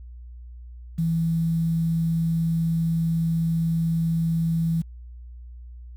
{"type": "tone with quantisation", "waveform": "sine", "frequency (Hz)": 164.81, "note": "E3", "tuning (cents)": 0, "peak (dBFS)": -20, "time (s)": [0.98, 4.82], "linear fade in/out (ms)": 10, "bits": 8, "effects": ["added 60 Hz sine -38 dBFS peak until 5.96 s"]}